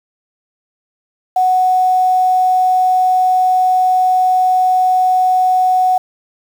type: tone with quantisation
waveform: sine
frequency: 740 Hz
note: F#5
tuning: in tune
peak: -9 dBFS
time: 1.36-5.98 s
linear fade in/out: 5 ms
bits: 6
effects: none